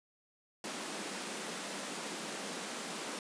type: high-pass noise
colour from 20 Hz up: pink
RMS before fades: -41 dBFS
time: 0.64-3.19 s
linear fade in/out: 2 ms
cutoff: 180 Hz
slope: 48 dB/octave
effects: resampled to 22050 Hz